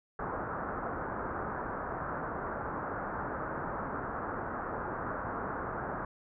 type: low-pass noise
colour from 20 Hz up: white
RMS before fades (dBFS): -37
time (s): 0.19-6.05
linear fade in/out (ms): 2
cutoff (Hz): 1500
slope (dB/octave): 48
effects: none